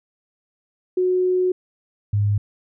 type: tone pair in turn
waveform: sine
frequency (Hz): 366.4 / 102.82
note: F#4 / G#2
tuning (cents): -17 / -17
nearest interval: octave + minor seventh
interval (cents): 2200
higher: first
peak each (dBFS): -16 / -16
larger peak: neither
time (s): 0.97-1.52 / 2.13-2.38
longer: first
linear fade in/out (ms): 5
effects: none